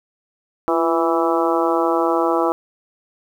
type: harmonic tone with a mistuned harmonic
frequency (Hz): 164.81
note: E3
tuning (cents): 0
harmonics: 2 / 3 / 4 / 5 / 6 / 7 / 8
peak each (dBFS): -20 / -22 / -23 / -24 / -25 / -25 / -26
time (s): 0.68-2.52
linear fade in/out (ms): 0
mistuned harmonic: 2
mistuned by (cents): +48
effects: 8-bit